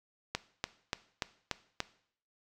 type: click train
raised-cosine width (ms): 0.2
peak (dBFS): -14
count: 6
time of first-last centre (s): 0.35-1.803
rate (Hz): 3.44
effects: noise-tail reverb RT60 0.6 s tail -17 dB re dry